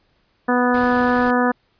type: harmonic tone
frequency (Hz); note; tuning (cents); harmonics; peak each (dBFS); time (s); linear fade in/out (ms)
246.9; B3; 0; 1 / 2 / 3 / 4 / 5 / 6 / 7; -18 / -21 / -23 / -24 / -25 / -26 / -26; 0.48-1.52; 10
type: noise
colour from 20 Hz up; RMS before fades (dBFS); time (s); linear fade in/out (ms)
pink; -34; 0.74-1.31; 5
effects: pink hiss -63 dBFS RMS until 1.79 s + resampled to 11025 Hz